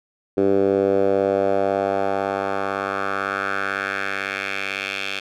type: tone with band-pass filter sweep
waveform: 10% pulse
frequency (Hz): 98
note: G2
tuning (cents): 0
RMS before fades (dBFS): -22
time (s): 0.37-5.2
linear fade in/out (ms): 10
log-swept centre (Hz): 380 to 2900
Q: 2.4
effects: none